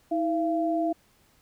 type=tone pair together; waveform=sine; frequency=321.7 / 681.7 Hz; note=E4 / F5; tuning=-42 / -42 cents; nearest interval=octave + minor second; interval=1300 cents; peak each=-26 dBFS; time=0.11-0.93 s; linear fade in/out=10 ms; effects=pink hiss -63 dBFS RMS until 1.41 s